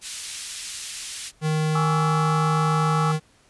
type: band-pass noise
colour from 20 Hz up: white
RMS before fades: -34 dBFS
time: 0.01-1.32 s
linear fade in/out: 50 ms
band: 2400 to 9600 Hz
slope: 12 dB/octave
type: tone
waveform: square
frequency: 155.56 Hz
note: D#3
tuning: in tune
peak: -21 dBFS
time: 1.41-3.2 s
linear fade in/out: 50 ms
type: chord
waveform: sine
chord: C# minor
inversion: second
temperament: equal with one note detuned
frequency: 830.6 / 1136.6 / 1318.5 Hz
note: G#5 / C#6 / E6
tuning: 0 / +43 / 0 cents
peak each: -28 / -28 / -26 dBFS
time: 1.75-3.12 s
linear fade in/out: 5 ms
effects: pink hiss -58 dBFS RMS until 3.49 s + resampled to 24000 Hz